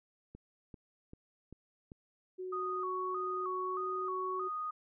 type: click train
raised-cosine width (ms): 3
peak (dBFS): -36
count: 5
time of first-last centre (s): 0.35-1.919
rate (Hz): 2.55
type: tone with pitch glide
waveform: sine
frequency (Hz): 370 to 373.4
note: F#4 to F#4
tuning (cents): 0 to +16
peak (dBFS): -38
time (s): 2.38-4.49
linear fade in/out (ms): 20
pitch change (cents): +16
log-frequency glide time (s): 3.64-3.85
type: tone with vibrato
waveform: sine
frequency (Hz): 1174.7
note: D6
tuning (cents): 0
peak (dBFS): -35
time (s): 2.52-4.71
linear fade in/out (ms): 10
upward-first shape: square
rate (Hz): 1.6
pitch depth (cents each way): 94
effects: none